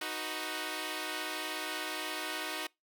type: chord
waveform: 5% pulse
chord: B major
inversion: first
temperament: equal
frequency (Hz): 311.1 / 370 / 493.9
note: D#4 / F#4 / B4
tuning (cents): 0 / 0 / 0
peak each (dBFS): -27 / -28 / -32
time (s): 0.01-2.67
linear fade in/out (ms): 5
effects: noise-tail reverb RT60 0.2 s tail -25 dB re dry

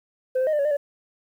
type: tone with pitch steps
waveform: sine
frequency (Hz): 514 / 520 / 622 / 596 / 561 / 601 / 572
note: C5 / C5 / D#5 / D5 / C#5 / D5 / D5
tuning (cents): -31 / -11 / -1 / +25 / +21 / +40 / -46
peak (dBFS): -17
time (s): 0.35-0.77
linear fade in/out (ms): 10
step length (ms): 60
effects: tanh soft clip ceiling -18 dBFS + 9-bit

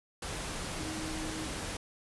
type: tone in noise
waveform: sine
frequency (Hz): 315.2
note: D#4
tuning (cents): +23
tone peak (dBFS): -39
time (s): 0.79-1.47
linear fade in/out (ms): 5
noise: pink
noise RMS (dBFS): -38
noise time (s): 0.22-1.77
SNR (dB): -4
effects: resampled to 24000 Hz

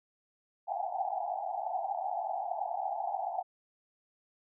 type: band-pass noise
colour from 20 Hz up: pink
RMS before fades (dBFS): -35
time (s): 0.67-3.43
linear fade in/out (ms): 20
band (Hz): 690 to 840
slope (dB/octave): 96
effects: none

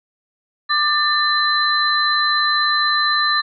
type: tone cluster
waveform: sine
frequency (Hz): 1190 / 1781 / 4046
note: D6 / A6 / B7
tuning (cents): +22 / +21 / +41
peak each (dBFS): -19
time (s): 0.69-3.42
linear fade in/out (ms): 20
effects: none

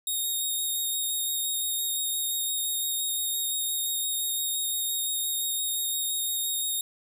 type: tone with vibrato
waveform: 5% pulse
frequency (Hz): 3729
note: A#7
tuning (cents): 0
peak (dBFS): -20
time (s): 0.07-6.81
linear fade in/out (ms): 2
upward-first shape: square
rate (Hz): 5.8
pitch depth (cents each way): 10
effects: none

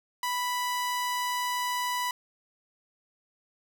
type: tone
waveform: sawtooth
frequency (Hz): 987.8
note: B5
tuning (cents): 0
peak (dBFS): -24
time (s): 0.23-2.11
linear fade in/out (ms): 2
effects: none

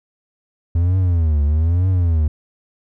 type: tone with vibrato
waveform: triangle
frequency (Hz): 82.41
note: E2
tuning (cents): 0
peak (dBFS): -11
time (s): 0.75-2.28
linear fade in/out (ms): 5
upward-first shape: triangle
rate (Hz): 1.1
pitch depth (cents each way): 250
effects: none

